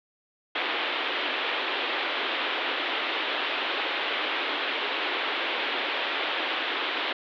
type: band-pass noise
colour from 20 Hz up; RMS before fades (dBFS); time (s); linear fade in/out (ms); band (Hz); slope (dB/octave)
white; -29; 0.55-7.13; 5; 280 to 3600; 48
effects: none